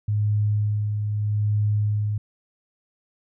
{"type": "tone with tremolo", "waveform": "sine", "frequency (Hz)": 104.9, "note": "G#2", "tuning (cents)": 18, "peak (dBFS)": -18, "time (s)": [0.08, 2.18], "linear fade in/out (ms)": 5, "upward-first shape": "sine", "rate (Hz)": 0.8, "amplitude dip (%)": 40, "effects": []}